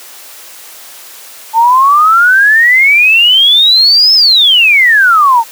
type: exponential two-way sweep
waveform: sine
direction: up then down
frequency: 880 to 5290 to 880 Hz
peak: -3 dBFS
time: 1.53-5.44 s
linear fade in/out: 50 ms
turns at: 4.14 s
effects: white hiss -32 dBFS RMS until 5.51 s + high-pass 400 Hz 12 dB/octave